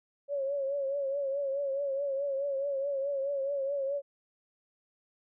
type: tone with vibrato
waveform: sine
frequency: 554.4 Hz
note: C#5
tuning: in tune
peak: -29 dBFS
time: 0.28-4.02 s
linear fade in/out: 50 ms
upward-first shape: triangle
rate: 4.7 Hz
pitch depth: 70 cents each way
effects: none